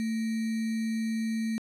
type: tone with sample-and-hold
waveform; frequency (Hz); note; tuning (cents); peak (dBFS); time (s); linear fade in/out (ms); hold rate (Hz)
sine; 223; A3; +23; -27; 0-1.58; 0; 2100
effects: low-pass 11000 Hz 12 dB/octave